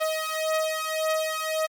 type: beating tone pair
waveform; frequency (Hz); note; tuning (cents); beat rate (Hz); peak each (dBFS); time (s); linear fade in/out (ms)
sawtooth; 630 / 631.8; D#5 / D#5; +21 / +26; 1.8; -24; 0-1.67; 20
effects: Opus 32 kbps